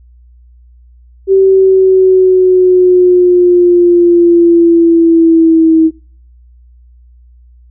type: linear sweep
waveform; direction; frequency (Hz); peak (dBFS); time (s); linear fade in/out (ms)
sine; down; 386.6 to 320; -3; 1.27-5.91; 50
effects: noise-tail reverb RT60 0.5 s tail -24 dB re dry + added 60 Hz sine -38 dBFS peak until 7.7 s